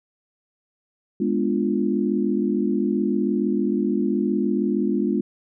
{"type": "chord", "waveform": "sine", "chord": "G# diminished seventh", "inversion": "none", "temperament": "equal", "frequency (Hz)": [207.7, 246.9, 293.7, 349.2], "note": ["G#3", "B3", "D4", "F4"], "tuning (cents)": [0, 0, 0, 0], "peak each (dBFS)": [-23, -25, -26, -25], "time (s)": [1.2, 5.21], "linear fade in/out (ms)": 5, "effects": []}